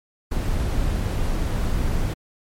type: noise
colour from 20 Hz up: brown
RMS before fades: -22 dBFS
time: 0.31-2.14 s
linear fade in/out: 10 ms
effects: MP3 64 kbps